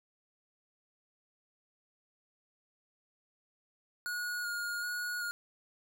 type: tone with vibrato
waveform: square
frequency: 1439 Hz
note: F#6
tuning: 49 cents flat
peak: -35 dBFS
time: 4.06-5.31 s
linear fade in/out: 0 ms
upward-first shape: square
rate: 1.3 Hz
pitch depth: 15 cents each way
effects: none